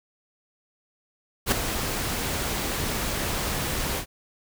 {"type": "noise with ADSR envelope", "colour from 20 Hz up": "pink", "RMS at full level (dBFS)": -19, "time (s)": [1.46, 4.06], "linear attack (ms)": 58, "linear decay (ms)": 7, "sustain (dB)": -9, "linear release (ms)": 86, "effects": []}